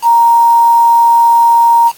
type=tone with quantisation; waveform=sine; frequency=932.3 Hz; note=A#5; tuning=in tune; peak=-4 dBFS; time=0.02-1.92 s; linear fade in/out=50 ms; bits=4; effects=white hiss -40 dBFS RMS until 1.97 s + AAC 64 kbps